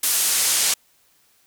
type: noise with band-pass filter sweep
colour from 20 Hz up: pink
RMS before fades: -20 dBFS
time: 0.03-0.74 s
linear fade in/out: 5 ms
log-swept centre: 11000 to 7100 Hz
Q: 0.84
effects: white hiss -60 dBFS RMS until 1.46 s